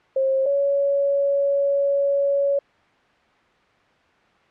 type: tone pair in turn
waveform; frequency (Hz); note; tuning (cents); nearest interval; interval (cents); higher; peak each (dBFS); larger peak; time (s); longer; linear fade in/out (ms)
sine; 534 / 560.6; C5 / C#5; +35 / +19; minor second; 84; second; -17; neither; 0.16-0.46 / 0.46-2.59; second; 5
effects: white hiss -57 dBFS RMS until 4.5 s + low-pass 2000 Hz 12 dB/octave